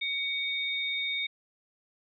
sine tone pair together, 2246 / 3676 Hz, C#7 / A#7, +22 / -25 cents, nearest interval major sixth, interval 853 cents, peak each -31 / -32 dBFS, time 0.01-1.27 s, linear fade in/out 10 ms, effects none

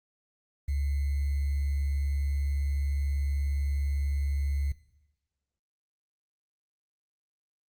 sine tone with sample-and-hold, 70.2 Hz, C#2, 22 cents sharp, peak -26 dBFS, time 0.68-4.72 s, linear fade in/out 5 ms, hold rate 2100 Hz, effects noise-tail reverb RT60 1.0 s tail -18 dB re dry + Opus 32 kbps

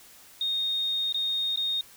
sine tone with dropouts, 3700 Hz, A#7, 14 cents flat, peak -25 dBFS, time 0.41-1.81 s, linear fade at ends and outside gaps 2 ms, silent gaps 1.125-1.144 / 1.56-1.573 s, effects white hiss -52 dBFS RMS until 1.96 s

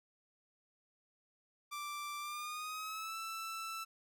sawtooth tone with pitch glide, 1174.7 to 1326.2 Hz, D6 to E6, 0 to +10 cents, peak -37 dBFS, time 1.71-3.85 s, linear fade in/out 20 ms, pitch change +210 cents, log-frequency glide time 2.19-3.17 s, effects none

